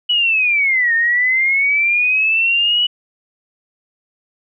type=linear two-way sweep; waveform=sine; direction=down then up; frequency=2960 to 1819 to 2960 Hz; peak=-12 dBFS; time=0.09-2.87 s; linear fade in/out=10 ms; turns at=0.94 s; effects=none